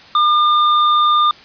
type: tone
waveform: square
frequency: 1205 Hz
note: D6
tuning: 44 cents sharp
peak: -11 dBFS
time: 0.15-1.31 s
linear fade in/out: 2 ms
effects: white hiss -41 dBFS RMS until 1.44 s + resampled to 11025 Hz